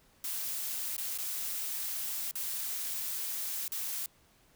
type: noise with dropouts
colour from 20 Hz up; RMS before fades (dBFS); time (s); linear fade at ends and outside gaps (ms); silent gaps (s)
blue; -36; 0.24-4.06; 2; 0.967-0.979 / 1.177-1.185 / 2.312-2.354 / 3.68-3.719
effects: pink hiss -65 dBFS RMS until 4.55 s